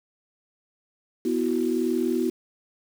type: chord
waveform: sine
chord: B suspended fourth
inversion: none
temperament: equal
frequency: 246.9 / 329.6 / 370 Hz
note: B3 / E4 / F#4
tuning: 0 / 0 / 0 cents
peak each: -26 dBFS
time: 1.25-2.3 s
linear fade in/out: 5 ms
effects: 7-bit